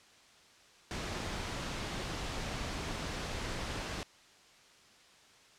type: noise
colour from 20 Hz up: pink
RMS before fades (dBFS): -38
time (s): 0.91-4.03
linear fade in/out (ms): 0
type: clicks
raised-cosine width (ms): 3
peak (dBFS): -32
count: 3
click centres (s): 2.304 / 2.909 / 3.518
effects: white hiss -60 dBFS RMS until 5.58 s + low-pass 6000 Hz 12 dB/octave